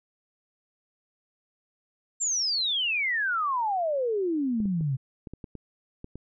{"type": "exponential sweep", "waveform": "sine", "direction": "down", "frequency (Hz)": [7520, 126.2], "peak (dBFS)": -24, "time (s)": [2.2, 4.97], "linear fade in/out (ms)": 20}
{"type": "clicks", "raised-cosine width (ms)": 3, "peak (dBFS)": -26, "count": 9, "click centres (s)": [4.603, 4.656, 4.809, 5.272, 5.336, 5.442, 5.553, 6.044, 6.156]}
{"effects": []}